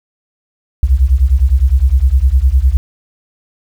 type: beating tone pair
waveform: sine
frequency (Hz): 60.6 / 70.4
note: B1 / C#2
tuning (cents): -32 / +27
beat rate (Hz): 9.8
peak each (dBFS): -10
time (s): 0.83-2.77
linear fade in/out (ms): 0
effects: 7-bit